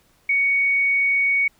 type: tone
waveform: sine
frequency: 2233 Hz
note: C#7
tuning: 12 cents sharp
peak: -16 dBFS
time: 0.29-1.48 s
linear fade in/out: 5 ms
effects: pink hiss -60 dBFS RMS until 1.59 s